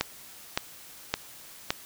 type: click train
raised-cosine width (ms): 0.2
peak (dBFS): -7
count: 4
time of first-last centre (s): 0.01-1.705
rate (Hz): 1.77
effects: white hiss -48 dBFS RMS until 1.85 s